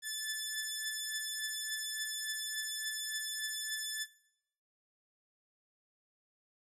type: beating tone pair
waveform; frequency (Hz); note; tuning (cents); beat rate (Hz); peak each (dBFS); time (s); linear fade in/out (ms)
10% pulse; 1743 / 1746.5; A6 / A6; -17 / -13; 3.5; -29 / -33; 0.02-4.07; 50
effects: noise-tail reverb RT60 0.7 s tail -17 dB re dry + resampled to 32000 Hz